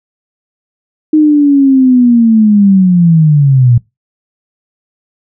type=linear sweep; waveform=sine; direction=down; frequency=311.1 to 116.54 Hz; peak=-3 dBFS; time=1.13-3.78 s; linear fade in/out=5 ms; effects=noise-tail reverb RT60 0.2 s tail -22 dB re dry

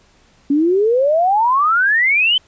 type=exponential sweep; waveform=sine; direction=up; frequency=275.1 to 3117 Hz; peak=-11 dBFS; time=0.5-2.38 s; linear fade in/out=5 ms; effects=pink hiss -53 dBFS RMS until 2.47 s + resampled to 16000 Hz

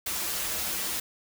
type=noise with comb filter; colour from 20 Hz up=white; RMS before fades=-31 dBFS; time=0.06-1 s; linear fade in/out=5 ms; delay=7.4 ms; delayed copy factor=-0.85; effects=none

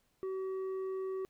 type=tone with tanh clipping; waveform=triangle; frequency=380 Hz; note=F#4; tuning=46 cents sharp; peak=-36 dBFS; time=0.23-1.25 s; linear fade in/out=0 ms; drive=10 dB; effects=pink hiss -75 dBFS RMS until 1.29 s

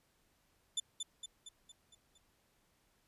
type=tone with echo; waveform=25% pulse; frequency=3520 Hz; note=A7; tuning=in tune; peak=-29 dBFS; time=0.77-0.8 s; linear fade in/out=5 ms; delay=230 ms; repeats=6; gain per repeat=-5 dB; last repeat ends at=2.18 s; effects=pink hiss -74 dBFS RMS until 3.07 s + resampled to 32000 Hz

